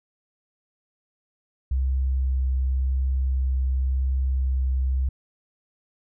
sine tone with vibrato, 65.41 Hz, C2, in tune, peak -20 dBFS, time 1.71-5.09 s, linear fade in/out 5 ms, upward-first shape triangle, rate 0.92 Hz, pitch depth 11 cents each way, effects none

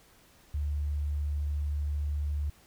sine tone, 73.3 Hz, D2, 3 cents flat, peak -28 dBFS, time 0.54-2.5 s, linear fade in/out 5 ms, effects pink hiss -60 dBFS RMS until 2.66 s

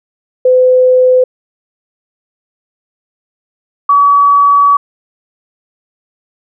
sine tone pair in turn, 508 / 1138.4 Hz, B4 / C#6, +49 / +46 cents, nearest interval octave + major second, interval 1397 cents, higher second, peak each -4 dBFS, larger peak neither, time 0.45-1.24 / 3.89-4.77 s, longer second, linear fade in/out 5 ms, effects none

